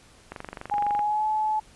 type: click train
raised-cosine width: 0.5 ms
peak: -20 dBFS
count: 17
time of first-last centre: 0.32-0.992 s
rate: 23.8 Hz
type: tone with pitch glide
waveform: sine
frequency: 825 to 860.5 Hz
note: G#5 to A5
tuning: -12 to -39 cents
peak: -22 dBFS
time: 0.71-1.6 s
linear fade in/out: 10 ms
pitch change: +73 cents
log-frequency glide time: 0.95-1.26 s
effects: pink hiss -54 dBFS RMS until 1.75 s + resampled to 24000 Hz